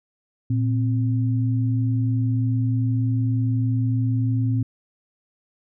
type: tone pair together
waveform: sine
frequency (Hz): 115.4 / 261.8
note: A#2 / C4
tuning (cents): -17 / +1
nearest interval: octave + major second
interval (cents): 1418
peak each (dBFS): -19 / -26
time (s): 0.5-4.63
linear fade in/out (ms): 5
effects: none